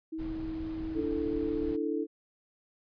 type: tone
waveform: sine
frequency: 320 Hz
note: D#4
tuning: 49 cents sharp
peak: -34 dBFS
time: 0.12-1.04 s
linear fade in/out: 10 ms
type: noise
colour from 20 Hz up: brown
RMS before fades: -42 dBFS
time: 0.18-1.77 s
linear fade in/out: 20 ms
type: chord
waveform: sine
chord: D suspended second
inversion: none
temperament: just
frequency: 293.7 / 330.4 / 440.5 Hz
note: D4 / E4 / A4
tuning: 0 / +4 / +2 cents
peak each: -33 dBFS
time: 0.94-2.07 s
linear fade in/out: 50 ms
effects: resampled to 11025 Hz